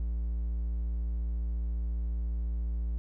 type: tone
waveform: triangle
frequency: 57.2 Hz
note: A#1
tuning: 32 cents flat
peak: -27 dBFS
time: 0-2.98 s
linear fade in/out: 0 ms
effects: none